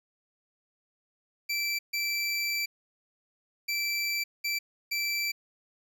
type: tone bursts at uneven times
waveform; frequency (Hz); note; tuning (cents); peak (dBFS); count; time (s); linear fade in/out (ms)
25% pulse; 2333; D7; -12; -24; 5; 1.49-1.79 / 1.93-2.66 / 3.68-4.24 / 4.44-4.59 / 4.91-5.32; 10
effects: none